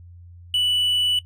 triangle tone, 2964 Hz, F#7, 2 cents sharp, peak -16 dBFS, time 0.54-1.19 s, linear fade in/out 2 ms, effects noise-tail reverb RT60 0.1 s tail -19 dB re dry + added 87 Hz sine -41 dBFS peak until 1.25 s

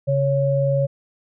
sine tone pair together, 138.31 / 554.4 Hz, C#3 / C#5, -4 / 0 cents, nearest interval 2 octaves, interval 2404 cents, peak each -19 dBFS, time 0.07-0.87 s, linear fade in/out 20 ms, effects none

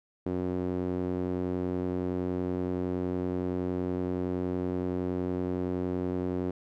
sawtooth tone with band-pass filter, 90.7 Hz, F#2, 34 cents flat, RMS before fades -31 dBFS, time 0.26-6.51 s, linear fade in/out 5 ms, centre 330 Hz, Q 1.8, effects none

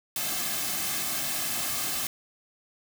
white noise with comb filter, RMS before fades -30 dBFS, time 0.16-2.07 s, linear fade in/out 2 ms, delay 2.1 ms, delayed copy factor -0.65, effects none

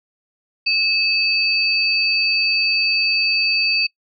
sine tone pair together, 2600 / 4590 Hz, E7 / D8, -24 / -40 cents, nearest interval minor seventh, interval 984 cents, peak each -18 dBFS, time 0.66-3.87 s, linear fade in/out 10 ms, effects noise-tail reverb RT60 0.1 s tail -22 dB re dry

